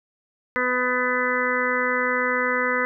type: harmonic tone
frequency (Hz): 250.3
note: B3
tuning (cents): +23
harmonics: 1 / 2 / 4 / 5 / 6 / 7 / 8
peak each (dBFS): -31 / -26 / -30 / -28 / -28 / -28 / -26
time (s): 0.56-2.85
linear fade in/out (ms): 0
effects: none